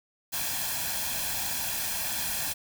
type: noise with comb filter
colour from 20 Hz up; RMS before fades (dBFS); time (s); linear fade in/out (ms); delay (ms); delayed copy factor
white; -31; 0.32-2.54; 20; 1.2; +0.65
effects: none

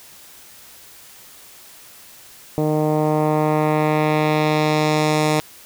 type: tone with low-pass filter sweep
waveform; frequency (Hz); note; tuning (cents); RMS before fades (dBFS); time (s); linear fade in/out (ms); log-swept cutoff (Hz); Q
10% pulse; 153.2; D#3; -27; -18; 2.58-5.4; 0; 530 to 10000; 0.91
effects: white hiss -44 dBFS RMS until 5.65 s

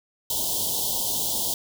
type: band-stop noise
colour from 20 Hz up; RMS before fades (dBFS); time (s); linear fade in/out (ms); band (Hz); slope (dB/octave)
white; -26; 0.3-1.54; 2; 1000 to 3000; 96
effects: none

